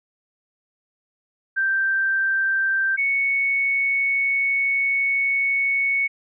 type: tone pair in turn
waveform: sine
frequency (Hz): 1568 / 2217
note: G6 / C#7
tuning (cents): 0 / 0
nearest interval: tritone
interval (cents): 600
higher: second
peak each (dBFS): -18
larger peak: neither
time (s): 1.56-2.97 / 2.97-6.08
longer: second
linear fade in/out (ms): 20
effects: none